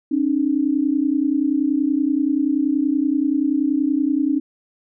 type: tone pair together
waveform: sine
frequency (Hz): 272.4 / 302.9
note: C#4 / D#4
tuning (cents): -30 / -46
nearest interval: major second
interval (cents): 184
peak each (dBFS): -19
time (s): 0.11-4.4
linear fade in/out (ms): 10
effects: none